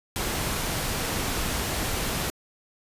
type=noise; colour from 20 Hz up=pink; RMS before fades=-28 dBFS; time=0.16-2.3 s; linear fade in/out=0 ms; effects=resampled to 32000 Hz